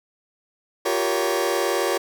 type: chord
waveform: sawtooth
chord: G half-diminished seventh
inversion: third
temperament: just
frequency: 352.8 / 392 / 470.4 / 564.5 Hz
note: F4 / G4 / Bb4 / Db5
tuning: +18 / 0 / +16 / +31 cents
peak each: -22 dBFS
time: 0.85-1.98 s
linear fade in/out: 10 ms
effects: none